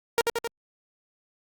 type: tone with echo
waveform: sawtooth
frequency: 466.2 Hz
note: A#4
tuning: in tune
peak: -15 dBFS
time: 0.18-0.21 s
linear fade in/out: 0 ms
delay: 88 ms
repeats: 3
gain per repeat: -3 dB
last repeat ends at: 0.474 s
effects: Opus 48 kbps